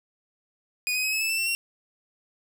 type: tone with pitch steps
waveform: sawtooth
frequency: 2476 / 2512 / 2549 / 2586 / 2623 / 2661 / 2700 / 2739 Hz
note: D#7 / D#7 / D#7 / E7 / E7 / E7 / E7 / F7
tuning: -9 / +16 / +41 / -34 / -9 / +16 / +41 / -34 cents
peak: -21 dBFS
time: 0.87-1.55 s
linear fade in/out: 0 ms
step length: 85 ms
effects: none